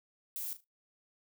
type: noise with echo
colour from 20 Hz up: violet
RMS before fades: -39 dBFS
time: 0.36-0.53 s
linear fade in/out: 0 ms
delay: 37 ms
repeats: 3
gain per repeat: -12 dB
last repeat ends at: 0.641 s
effects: noise-tail reverb RT60 0.2 s tail -25 dB re dry